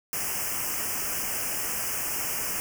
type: band-stop noise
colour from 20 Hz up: white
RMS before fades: -30 dBFS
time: 0.13-2.6 s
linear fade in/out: 0 ms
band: 3000 to 5000 Hz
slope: 96 dB/octave
effects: none